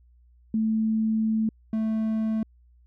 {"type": "tone pair in turn", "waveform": ["sine", "triangle"], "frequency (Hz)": [220, 220], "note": ["A3", "A3"], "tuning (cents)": [0, 0], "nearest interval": "unison", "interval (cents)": 0, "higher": "neither", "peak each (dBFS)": -21, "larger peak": "neither", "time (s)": [[0.54, 1.49], [1.73, 2.43]], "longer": "first", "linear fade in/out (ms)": 2, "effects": ["added 60 Hz sine -54 dBFS peak until 2.86 s"]}